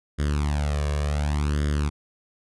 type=tone with flanger; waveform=sawtooth; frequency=73.42 Hz; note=D2; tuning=in tune; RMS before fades=-24 dBFS; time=0.18-1.9 s; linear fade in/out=20 ms; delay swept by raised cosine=0.59 to 1.79 ms; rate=0.68 Hz; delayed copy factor=+0.85; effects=resampled to 24000 Hz